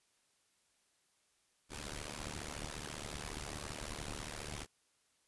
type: noise with amplitude modulation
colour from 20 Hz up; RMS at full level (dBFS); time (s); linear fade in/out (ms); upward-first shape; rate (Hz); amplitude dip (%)
pink; -40; 1.69-4.67; 50; sine; 74.5; 95
effects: white hiss -75 dBFS RMS until 5.27 s + resampled to 24000 Hz